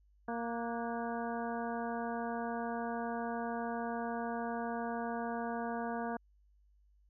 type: harmonic tone with a mistuned harmonic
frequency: 233.1 Hz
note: A#3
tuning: in tune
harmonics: 1 / 2 / 3 / 4 / 5 / 6 / 7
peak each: -39 / -42 / -40 / -44 / -48 / -48 / -49 dBFS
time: 0.28-6.17 s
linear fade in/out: 5 ms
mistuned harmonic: 6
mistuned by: +77 cents
effects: added 50 Hz sine -64 dBFS peak until 7.09 s